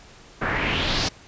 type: noise with low-pass filter sweep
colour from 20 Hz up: pink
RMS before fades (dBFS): -24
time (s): 0.41-1.09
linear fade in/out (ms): 10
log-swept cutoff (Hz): 1500 to 5500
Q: 3
effects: pink hiss -48 dBFS RMS until 1.27 s + resampled to 16000 Hz